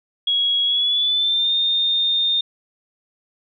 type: tone with pitch glide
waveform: sine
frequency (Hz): 3322 to 3644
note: G#7 to A#7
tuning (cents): 0 to -40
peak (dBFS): -16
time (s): 0.27-2.41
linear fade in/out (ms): 5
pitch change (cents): +160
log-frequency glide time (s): 0.64-1.53
effects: none